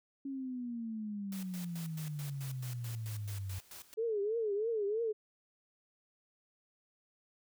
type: exponential sweep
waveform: sine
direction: down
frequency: 277.2 to 92.6 Hz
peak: -37 dBFS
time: 0.25-3.59 s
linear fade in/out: 5 ms
type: noise with tremolo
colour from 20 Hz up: white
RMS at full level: -49 dBFS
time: 1.32-3.94 s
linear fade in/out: 2 ms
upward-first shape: square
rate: 4.6 Hz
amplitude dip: 80%
type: tone with vibrato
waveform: sine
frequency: 431 Hz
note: A4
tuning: 36 cents flat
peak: -31 dBFS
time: 3.97-5.13 s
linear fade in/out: 20 ms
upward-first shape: triangle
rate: 3.1 Hz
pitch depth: 160 cents each way
effects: none